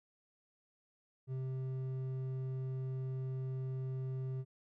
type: tone with hard clipping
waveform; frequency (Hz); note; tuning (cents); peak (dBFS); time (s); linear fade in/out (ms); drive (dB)
sine; 130.81; C3; 0; -38; 1.27-4.45; 50; 6
effects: none